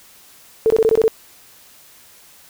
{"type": "tone bursts", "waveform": "sine", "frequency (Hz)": 444.8, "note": "A4", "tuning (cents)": 19, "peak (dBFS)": -10, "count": 7, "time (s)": [0.66, 1.08], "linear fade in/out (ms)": 0, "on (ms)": 42, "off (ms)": 21, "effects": ["white hiss -47 dBFS RMS until 2.49 s"]}